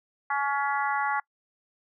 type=harmonic tone; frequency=281.4 Hz; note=C#4; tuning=26 cents sharp; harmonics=3 / 4 / 5 / 6 / 7; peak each=-28 / -30 / -32 / -34 / -35 dBFS; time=0.3-1.2 s; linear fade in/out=5 ms; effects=noise-tail reverb RT60 0.1 s tail -25 dB re dry